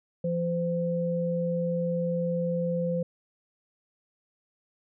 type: tone pair together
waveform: sine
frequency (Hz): 171.3 / 513.7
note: F3 / C5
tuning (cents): -33 / -32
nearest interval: octave + perfect fifth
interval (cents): 1901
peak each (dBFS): -28 / -28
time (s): 0.24-3.03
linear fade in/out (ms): 5
effects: none